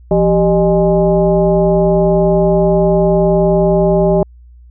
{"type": "tone with frequency modulation", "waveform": "sine", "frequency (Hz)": 390.2, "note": "G4", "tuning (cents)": -8, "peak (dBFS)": -8, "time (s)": [0.11, 4.23], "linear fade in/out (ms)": 2, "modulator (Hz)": 220, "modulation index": 1.4, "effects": ["added 60 Hz sine -37 dBFS peak until 4.7 s"]}